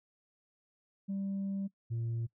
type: tone pair in turn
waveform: sine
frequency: 196 / 115.67 Hz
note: G3 / A#2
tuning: 0 / -13 cents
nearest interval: major sixth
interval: 913 cents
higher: first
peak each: -31 / -30 dBFS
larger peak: second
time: 1.08-1.68 / 1.9-2.27 s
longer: first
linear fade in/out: 20 ms
effects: noise-tail reverb RT60 0.1 s tail -22 dB re dry + tanh soft clip ceiling -31 dBFS